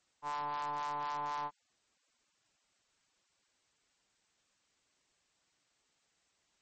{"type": "ring-modulated tone", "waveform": "square", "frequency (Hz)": 73, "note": "D2", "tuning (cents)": -10, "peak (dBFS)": -33, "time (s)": [0.22, 1.51], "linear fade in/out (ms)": 50, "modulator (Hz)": 951, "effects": ["white hiss -75 dBFS RMS until 6.61 s", "MP3 32 kbps"]}